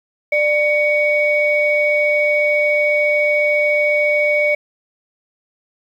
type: tone pair together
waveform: sine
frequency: 594 / 2243 Hz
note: D5 / C#7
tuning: +20 / +20 cents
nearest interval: octave + major seventh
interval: 2300 cents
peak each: -15 dBFS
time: 0.32-4.55 s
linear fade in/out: 5 ms
effects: tanh soft clip ceiling -5 dBFS + 8-bit